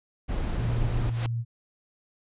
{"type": "noise", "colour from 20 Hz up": "brown", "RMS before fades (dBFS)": -28, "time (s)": [0.28, 1.11], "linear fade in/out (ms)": 20}
{"type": "tone", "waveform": "sine", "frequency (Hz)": 116.54, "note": "A#2", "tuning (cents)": 0, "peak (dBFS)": -26, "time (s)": [0.54, 1.45], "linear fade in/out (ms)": 50}
{"type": "noise with exponential growth", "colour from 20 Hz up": "pink", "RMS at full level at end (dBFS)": -31, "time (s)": [0.92, 1.26], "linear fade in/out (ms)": 0, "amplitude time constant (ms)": 73}
{"effects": ["resampled to 8000 Hz"]}